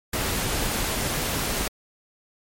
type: noise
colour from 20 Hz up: pink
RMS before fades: -26 dBFS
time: 0.13-1.68 s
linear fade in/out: 5 ms
effects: MP3 64 kbps